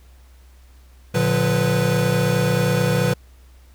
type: tone cluster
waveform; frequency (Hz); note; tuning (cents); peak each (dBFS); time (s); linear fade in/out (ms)
square; 116.6 / 145.9 / 179.4 / 493.5; A#2 / D3 / F3 / B4; +1 / -11 / +47 / -1; -23; 1.14-3.14; 10
effects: added 63 Hz sine -45 dBFS peak until 3.74 s + pink hiss -57 dBFS RMS until 3.74 s